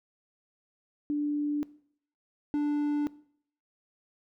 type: tone pair in turn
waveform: sine / triangle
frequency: 293.7 / 293.7 Hz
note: D4 / D4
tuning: 0 / 0 cents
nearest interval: unison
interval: 0 cents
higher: neither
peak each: -26 / -23 dBFS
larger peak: second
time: 1.1-1.63 / 2.54-3.07 s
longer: neither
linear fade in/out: 0 ms
effects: noise-tail reverb RT60 0.6 s tail -20 dB re dry